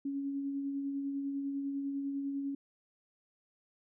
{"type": "tone with tremolo", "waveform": "sine", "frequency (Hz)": 278, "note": "C#4", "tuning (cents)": 5, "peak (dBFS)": -32, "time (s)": [0.05, 2.55], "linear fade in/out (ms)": 5, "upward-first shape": "sine", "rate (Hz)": 10, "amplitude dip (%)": 30, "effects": []}